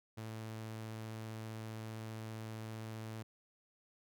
sawtooth tone, 110.6 Hz, A2, 9 cents sharp, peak -39 dBFS, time 0.17-3.23 s, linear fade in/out 10 ms, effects none

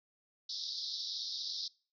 white band-pass noise, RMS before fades -40 dBFS, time 0.49-1.68 s, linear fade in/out 5 ms, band 3600 to 5400 Hz, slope 96 dB/octave, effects noise-tail reverb RT60 0.4 s tail -24 dB re dry

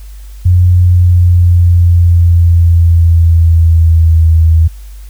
sine tone with pitch glide, 89.4 to 81.04 Hz, F2 to E2, +41 to -29 cents, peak -3 dBFS, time 0.45-4.68 s, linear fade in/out 10 ms, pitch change -170 cents, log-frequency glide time 0.78-4.28 s, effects added 50 Hz sine -26 dBFS peak until 5.09 s + white hiss -44 dBFS RMS until 5.09 s

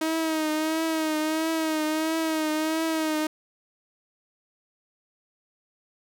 sawtooth tone with vibrato, 315.9 Hz, D#4, 26 cents sharp, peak -20 dBFS, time 0.01-3.27 s, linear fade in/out 5 ms, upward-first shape triangle, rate 1.5 Hz, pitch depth 52 cents each way, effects none

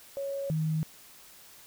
sine tone pair in turn, 554.4 / 157.24 Hz, C#5 / D#3, 0 / +19 cents, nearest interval octave + minor seventh, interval 2181 cents, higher first, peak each -31 / -26 dBFS, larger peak second, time 0.17-0.5 / 0.5-0.83 s, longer neither, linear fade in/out 0 ms, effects white hiss -53 dBFS RMS until 1.66 s

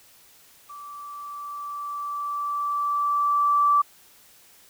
sine tone with level ramp, 1162 Hz, D6, 19 cents flat, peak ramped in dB -38 to -15 dBFS, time 0.69-3.82 s, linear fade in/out 10 ms, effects white hiss -54 dBFS RMS until 4.69 s

